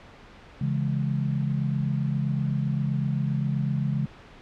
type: chord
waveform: sine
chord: C# minor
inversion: none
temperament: just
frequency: 138.59 / 166.31 / 207.9 Hz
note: C#3 / E3 / G#3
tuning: 0 / +16 / +2 cents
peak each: -25 / -30 / -30 dBFS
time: 0.61-4.06 s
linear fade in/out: 5 ms
effects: pink hiss -48 dBFS RMS until 4.41 s + low-pass 3000 Hz 12 dB/octave